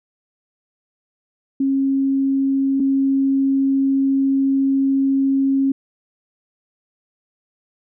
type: tone pair in turn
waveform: sine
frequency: 271.4 / 271.4 Hz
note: C#4 / C#4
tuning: -36 / -36 cents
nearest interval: unison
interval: 0 cents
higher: neither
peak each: -15 / -14 dBFS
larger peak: second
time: 1.6-2.8 / 2.8-5.72 s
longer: second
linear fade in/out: 5 ms
effects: none